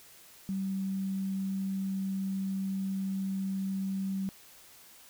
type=tone; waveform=sine; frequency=192.8 Hz; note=G3; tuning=28 cents flat; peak=-30 dBFS; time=0.49-4.29 s; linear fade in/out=0 ms; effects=white hiss -55 dBFS RMS until 5.09 s